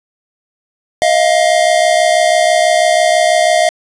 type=tone pair together; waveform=square; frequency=632.4 / 698.5 Hz; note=D#5 / F5; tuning=+28 / 0 cents; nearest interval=major second; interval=172 cents; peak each=-12 dBFS; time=1.02-3.69 s; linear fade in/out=0 ms; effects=resampled to 24000 Hz + 7-bit